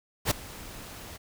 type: noise with ADSR envelope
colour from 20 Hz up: pink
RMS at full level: -22 dBFS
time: 0.25-1.18 s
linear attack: 60 ms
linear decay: 7 ms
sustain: -21 dB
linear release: 25 ms
effects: none